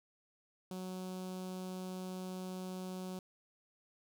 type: tone with notch filter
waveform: sawtooth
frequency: 185 Hz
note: F#3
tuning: in tune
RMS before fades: -43 dBFS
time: 0.71-3.19 s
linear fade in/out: 2 ms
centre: 1900 Hz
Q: 0.93
effects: none